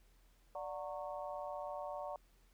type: harmonic tone with a mistuned harmonic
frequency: 183.5 Hz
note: F#3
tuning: 14 cents flat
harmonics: 3 / 4 / 5 / 6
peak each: -44 / -46 / -48 / -50 dBFS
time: 0.55-2.16 s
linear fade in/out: 2 ms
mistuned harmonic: 3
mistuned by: +110 cents
effects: added 42 Hz sine -65 dBFS peak until 2.53 s + pink hiss -73 dBFS RMS until 2.53 s